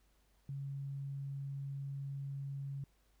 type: tone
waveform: sine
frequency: 138.6 Hz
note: C#3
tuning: in tune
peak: -39 dBFS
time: 0.49-2.84 s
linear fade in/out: 2 ms
effects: added 50 Hz sine -70 dBFS peak until 3.2 s + pink hiss -75 dBFS RMS until 3.2 s